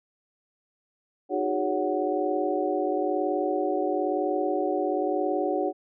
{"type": "tone cluster", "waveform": "sine", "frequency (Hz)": [307.4, 365, 406, 561, 742], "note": ["D#4", "F#4", "G#4", "C#5", "F#5"], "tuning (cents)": [-21, -24, -39, 21, 5], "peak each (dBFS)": -30, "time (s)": [1.29, 5.73], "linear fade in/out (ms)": 50, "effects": []}